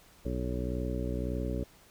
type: harmonic tone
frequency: 61.74 Hz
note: B1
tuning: in tune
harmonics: 1 / 2 / 3 / 4 / 5 / 6 / 7 / 9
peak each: -34 / -38 / -40 / -39 / -40 / -44 / -41 / -42 dBFS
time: 0.25-1.64 s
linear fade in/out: 5 ms
effects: pink hiss -59 dBFS RMS until 1.9 s